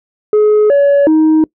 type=tone with pitch steps; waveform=sine; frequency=423.5 / 566 / 313.8 Hz; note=G#4 / C#5 / D#4; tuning=+34 / +36 / +15 cents; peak=-3 dBFS; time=0.33-1.44 s; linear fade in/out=2 ms; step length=370 ms; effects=noise-tail reverb RT60 0.1 s tail -24 dB re dry + tanh soft clip ceiling -5 dBFS